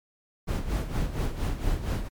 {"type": "noise with tremolo", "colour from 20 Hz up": "brown", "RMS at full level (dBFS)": -25, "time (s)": [0.47, 2.09], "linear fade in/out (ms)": 20, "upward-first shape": "sine", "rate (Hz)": 4.3, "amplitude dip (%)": 70, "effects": ["MP3 96 kbps"]}